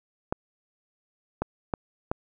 clicks, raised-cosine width 1 ms, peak -12 dBFS, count 4, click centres 0.325 / 1.42 / 1.738 / 2.115 s, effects none

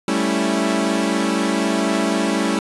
sawtooth chord, A dominant seventh, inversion third, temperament equal, 196 / 220 / 277.2 / 329.6 Hz, G3 / A3 / C#4 / E4, 0 / 0 / 0 / 0 cents, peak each -19 dBFS, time 0.08-2.59 s, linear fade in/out 2 ms, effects resampled to 24000 Hz

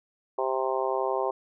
harmonic tone, 131.4 Hz, C3, 8 cents sharp, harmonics 3 / 4 / 5 / 6 / 7 / 8, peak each -30 / -31 / -32 / -33 / -33 / -34 dBFS, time 0.38-1.31 s, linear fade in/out 5 ms, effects none

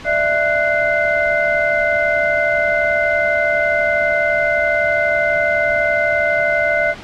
sine tone cluster, 596 / 668 / 1482 / 2077 Hz, D5 / E5 / F#6 / C7, +25 / +23 / +2 / -13 cents, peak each -19 dBFS, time 0.04-6.95 s, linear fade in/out 50 ms, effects pink hiss -34 dBFS RMS until 7.03 s + low-pass 4000 Hz 12 dB/octave

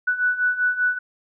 sine beating tone pair, 1480 / 1485.1 Hz, F#6 / F#6, 0 / +6 cents, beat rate 5.1 Hz, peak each -24 / -20 dBFS, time 0.07-0.99 s, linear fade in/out 10 ms, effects none

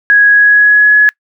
sine tone with pitch glide, 1661 to 1692 Hz, G#6 to G#6, 0 to +32 cents, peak -3 dBFS, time 0.1-1.09 s, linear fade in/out 0 ms, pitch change +32 cents, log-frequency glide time 0.29-0.96 s, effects noise-tail reverb RT60 0.1 s tail -26 dB re dry

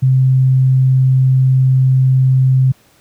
sine tone, 130.81 Hz, C3, in tune, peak -7 dBFS, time 0.02-2.72 s, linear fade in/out 10 ms, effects pink hiss -51 dBFS RMS until 3 s + high-pass 80 Hz 12 dB/octave

